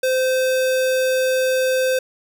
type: tone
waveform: square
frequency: 517 Hz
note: C5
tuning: 21 cents flat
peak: -17 dBFS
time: 0.03-1.99 s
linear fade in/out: 5 ms
effects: none